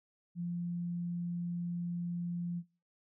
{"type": "tone", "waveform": "sine", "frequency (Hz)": 173.5, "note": "F3", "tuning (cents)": -11, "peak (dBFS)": -34, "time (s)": [0.35, 2.63], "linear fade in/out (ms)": 50, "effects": ["noise-tail reverb RT60 0.3 s tail -19 dB re dry"]}